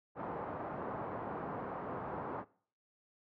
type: low-pass noise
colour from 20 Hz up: white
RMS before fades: -41 dBFS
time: 0.15-2.45 s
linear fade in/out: 50 ms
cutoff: 1100 Hz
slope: 24 dB/octave
effects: noise-tail reverb RT60 0.5 s tail -21 dB re dry + high-pass 100 Hz 12 dB/octave